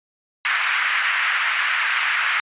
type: band-pass noise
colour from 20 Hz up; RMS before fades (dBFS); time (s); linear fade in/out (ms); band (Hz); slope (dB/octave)
pink; -21; 0.45-2.4; 0; 1400 to 2500; 24
effects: resampled to 8000 Hz